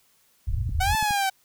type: low-pass noise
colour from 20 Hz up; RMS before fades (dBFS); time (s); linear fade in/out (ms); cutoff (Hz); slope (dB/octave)
white; -26; 0.47-0.94; 5; 110; 48
type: clicks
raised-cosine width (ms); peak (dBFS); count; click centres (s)
5; -22; 4; 0.693 / 0.949 / 1.027 / 1.108
type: exponential two-way sweep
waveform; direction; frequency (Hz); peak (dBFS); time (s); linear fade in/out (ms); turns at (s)
sawtooth; up then down; 735 to 880 to 761; -18; 0.8-1.3; 10; 0.95
effects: white hiss -63 dBFS RMS until 1.44 s